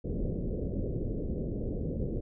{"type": "low-pass noise", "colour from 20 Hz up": "pink", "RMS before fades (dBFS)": -33, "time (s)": [0.04, 2.21], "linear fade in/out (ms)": 10, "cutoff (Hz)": 530, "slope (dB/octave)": 48, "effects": []}